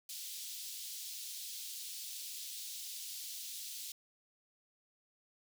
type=high-pass noise; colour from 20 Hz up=pink; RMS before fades=-45 dBFS; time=0.09-3.92 s; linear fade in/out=2 ms; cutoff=3500 Hz; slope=24 dB/octave; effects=none